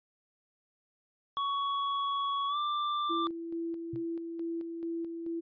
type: tone with pitch glide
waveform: square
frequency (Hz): 1119 to 1181.4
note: C#6 to D6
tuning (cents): +16 to +10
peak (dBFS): -30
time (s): 1.37-3.27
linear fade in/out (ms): 0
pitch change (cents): +94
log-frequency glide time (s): 2.48-2.57
type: tone with tremolo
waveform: sine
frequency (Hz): 333.7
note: E4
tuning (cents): +21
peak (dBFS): -32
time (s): 3.09-5.41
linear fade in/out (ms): 20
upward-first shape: square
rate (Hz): 2.3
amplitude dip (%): 40
type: tone with exponential decay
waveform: sine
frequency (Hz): 126.5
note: B2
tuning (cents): +42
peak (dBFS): -34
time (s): 3.93-4.06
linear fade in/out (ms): 5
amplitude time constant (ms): 27
effects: resampled to 11025 Hz